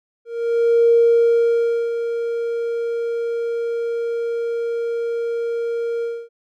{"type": "tone with ADSR envelope", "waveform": "triangle", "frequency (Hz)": 466.2, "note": "A#4", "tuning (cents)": 0, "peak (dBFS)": -6, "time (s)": [0.25, 6.29], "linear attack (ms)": 670, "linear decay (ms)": 980, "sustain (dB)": -12, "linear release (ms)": 260, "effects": ["tanh soft clip ceiling -8 dBFS"]}